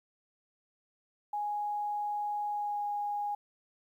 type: tone with pitch glide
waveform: sine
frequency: 830 to 823.8 Hz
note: G#5 to G#5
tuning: -1 to -14 cents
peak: -31 dBFS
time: 1.33-3.35 s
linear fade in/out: 5 ms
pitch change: -13 cents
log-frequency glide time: 2.49-2.84 s
effects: 11-bit